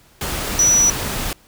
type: tone in noise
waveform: sine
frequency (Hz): 5900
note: F#8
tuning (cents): -6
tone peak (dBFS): -11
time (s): 0.59-0.9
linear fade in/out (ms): 2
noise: pink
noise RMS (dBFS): -24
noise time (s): 0.21-1.33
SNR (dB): +10
effects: pink hiss -52 dBFS RMS until 1.47 s